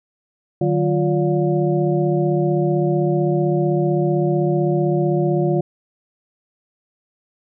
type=tone cluster; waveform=sine; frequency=152.1 / 187.8 / 352.1 / 575 / 713 Hz; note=D#3 / F#3 / F4 / D5 / F5; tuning=-39 / +26 / +14 / -37 / +36 cents; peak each=-19 / -25 / -19 / -25 / -28 dBFS; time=0.61-5.61 s; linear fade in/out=5 ms; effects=none